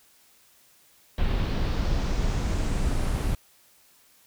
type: noise with low-pass filter sweep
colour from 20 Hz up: brown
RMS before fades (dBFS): -25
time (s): 1.18-3.35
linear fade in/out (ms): 2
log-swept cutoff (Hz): 3400 to 12000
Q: 1.7
effects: white hiss -59 dBFS RMS until 4.26 s